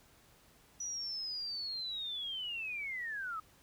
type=linear sweep; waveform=sine; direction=down; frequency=5900 to 1244.5 Hz; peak=-37 dBFS; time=0.8-3.4 s; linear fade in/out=5 ms; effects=pink hiss -64 dBFS RMS until 3.62 s